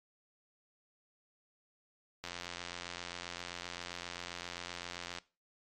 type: click train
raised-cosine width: 0.2 ms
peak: -23 dBFS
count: 259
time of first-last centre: 2.24-5.185 s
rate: 87.6 Hz
effects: noise-tail reverb RT60 0.3 s tail -19 dB re dry + MP3 64 kbps